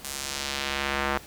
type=tone with band-pass filter sweep; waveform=square; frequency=69.3 Hz; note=C#2; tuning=in tune; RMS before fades=-30 dBFS; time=0.04-1.18 s; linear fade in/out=5 ms; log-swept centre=9700 to 1300 Hz; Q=0.93; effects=pink hiss -46 dBFS RMS until 1.26 s